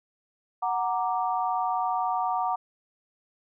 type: chord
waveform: sine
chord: Gb augmented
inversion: none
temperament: equal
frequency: 740 / 932.3 / 1174.7 Hz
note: Gb5 / Bb5 / D6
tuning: 0 / 0 / 0 cents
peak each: -27 / -29 / -31 dBFS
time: 0.62-2.56 s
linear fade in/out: 10 ms
effects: none